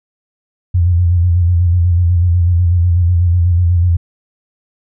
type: tone with vibrato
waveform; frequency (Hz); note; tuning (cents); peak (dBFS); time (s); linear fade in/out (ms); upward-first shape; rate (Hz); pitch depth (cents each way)
sine; 87.31; F2; 0; -8; 0.74-3.97; 10; square; 8.1; 48
effects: none